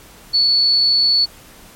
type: tone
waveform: sine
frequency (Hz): 4435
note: C#8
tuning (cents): 0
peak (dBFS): -11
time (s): 0.33-1.26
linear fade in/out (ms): 20
effects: pink hiss -43 dBFS RMS until 1.75 s + MP3 64 kbps